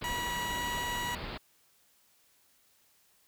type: low-pass noise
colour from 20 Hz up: pink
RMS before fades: -40 dBFS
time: 0.01-1.38 s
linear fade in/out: 10 ms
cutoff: 4800 Hz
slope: 96 dB/octave
type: tone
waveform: 20% pulse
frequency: 968 Hz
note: B5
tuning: 35 cents flat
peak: -28 dBFS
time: 0.04-1.15 s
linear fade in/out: 2 ms
effects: white hiss -67 dBFS RMS until 3.27 s